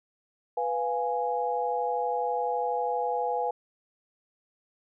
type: chord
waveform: sine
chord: F diminished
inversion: second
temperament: equal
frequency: 493.9 / 698.5 / 830.6 Hz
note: Cb5 / F5 / Ab5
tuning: 0 / 0 / 0 cents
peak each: -30 / -32 / -29 dBFS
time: 0.57-3.51 s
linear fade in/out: 5 ms
effects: none